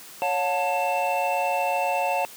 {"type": "tone cluster", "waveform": "triangle", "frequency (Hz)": [557, 717, 885, 2669], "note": ["C#5", "F5", "A5", "E7"], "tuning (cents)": [8, 45, 10, 21], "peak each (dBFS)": [-26, -24, -25, -29], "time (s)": [0.22, 2.25], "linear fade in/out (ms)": 0, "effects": ["white hiss -44 dBFS RMS until 2.36 s", "high-pass 150 Hz 12 dB/octave"]}